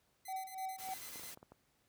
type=tone bursts; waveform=5% pulse; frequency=2038 Hz; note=C7; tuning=46 cents flat; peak=-40 dBFS; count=10; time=0.25-1.311 s; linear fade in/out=5 ms; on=80 ms; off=29 ms
type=tone with tremolo; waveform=triangle; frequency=760 Hz; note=F#5; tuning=46 cents sharp; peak=-35 dBFS; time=0.28-0.94 s; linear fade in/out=5 ms; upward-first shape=triangle; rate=3.4 Hz; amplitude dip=90%
type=noise; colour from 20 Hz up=white; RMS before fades=-50 dBFS; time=0.78-1.35 s; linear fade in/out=10 ms
type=clicks; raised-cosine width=1 ms; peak=-40 dBFS; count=7; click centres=0.889 / 1.158 / 1.196 / 1.235 / 1.374 / 1.429 / 1.52 s
effects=pink hiss -75 dBFS RMS until 1.88 s + high-pass 60 Hz 12 dB/octave